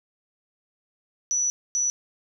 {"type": "tone bursts at uneven times", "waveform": "sine", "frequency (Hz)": 5920, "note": "F#8", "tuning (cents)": 0, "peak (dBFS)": -21, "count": 2, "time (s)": [[1.31, 1.5], [1.75, 1.9]], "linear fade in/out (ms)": 0, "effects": []}